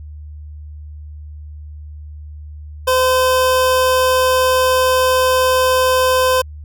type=tone; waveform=25% pulse; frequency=513 Hz; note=C5; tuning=34 cents flat; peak=-8 dBFS; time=2.87-6.42 s; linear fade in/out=10 ms; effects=added 75 Hz sine -30 dBFS peak until 6.64 s

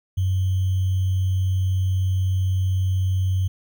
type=tone with sample-and-hold; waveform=sine; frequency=93.6 Hz; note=F#2; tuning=20 cents sharp; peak=-18 dBFS; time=0.17-3.48 s; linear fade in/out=10 ms; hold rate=3150 Hz; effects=none

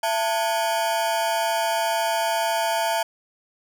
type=ring-modulated tone; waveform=40% pulse; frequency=782 Hz; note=G5; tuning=4 cents flat; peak=-17 dBFS; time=0.03-3.03 s; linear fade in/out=5 ms; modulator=111 Hz; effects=none

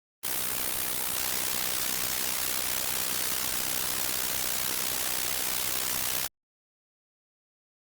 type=noise with amplitude modulation; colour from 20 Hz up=white; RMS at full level=-26 dBFS; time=0.23-6.28 s; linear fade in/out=20 ms; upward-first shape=sine; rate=63.2 Hz; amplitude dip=80%; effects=Opus 32 kbps

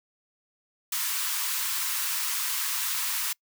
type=high-pass noise; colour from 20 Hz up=white; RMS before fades=-29 dBFS; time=0.92-3.33 s; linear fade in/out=5 ms; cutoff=900 Hz; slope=96 dB/octave; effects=noise-tail reverb RT60 0.1 s tail -26 dB re dry

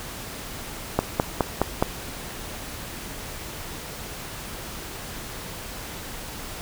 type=click train; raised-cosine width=1 ms; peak=-4 dBFS; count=5; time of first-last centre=0.99-1.825 s; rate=4.79 Hz; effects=pink hiss -36 dBFS RMS until 6.61 s

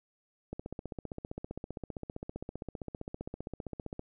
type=click train; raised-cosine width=2 ms; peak=-25 dBFS; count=54; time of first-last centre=0.53-3.994 s; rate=15.3 Hz; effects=none

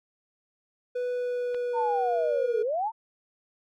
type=tone with pitch glide; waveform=triangle; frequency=493.9 to 479.3 Hz; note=B4 to A#4; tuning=0 to +48 cents; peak=-25 dBFS; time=0.95-2.63 s; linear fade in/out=10 ms; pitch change=-52 cents; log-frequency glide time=1.11-2.44 s
type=clicks; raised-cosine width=0.3 ms; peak=-37 / -27 dBFS; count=2; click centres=1.543 / 1.546 s
type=linear two-way sweep; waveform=sine; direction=down then up; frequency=932.3 to 415.3 to 932.3 Hz; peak=-25 dBFS; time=1.73-2.92 s; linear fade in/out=50 ms; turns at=2.61 s
effects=none

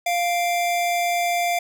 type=tone pair together; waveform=square; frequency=698.4 / 2349 Hz; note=F5 / D7; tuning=0 / 0 cents; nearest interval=octave + major sixth; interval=2100 cents; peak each=-21 / -29 dBFS; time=0.06-1.59 s; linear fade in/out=5 ms; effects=none

